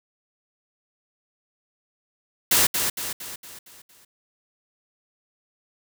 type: noise with echo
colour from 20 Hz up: white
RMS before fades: -18 dBFS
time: 2.51-2.67 s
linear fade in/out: 5 ms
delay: 230 ms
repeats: 6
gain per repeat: -6 dB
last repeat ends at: 4.05 s
effects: none